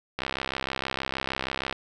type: click train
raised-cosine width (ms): 0.3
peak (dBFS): -12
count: 103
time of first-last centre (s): 0.19-1.726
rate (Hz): 66.4
effects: none